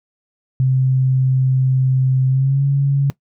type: tone with pitch glide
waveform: sine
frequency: 130.7 to 139.27 Hz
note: C3 to C#3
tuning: -1 to +8 cents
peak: -12 dBFS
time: 0.6-3.1 s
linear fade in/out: 0 ms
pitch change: +109 cents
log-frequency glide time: 2.28-2.64 s
effects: noise-tail reverb RT60 0.1 s tail -19 dB re dry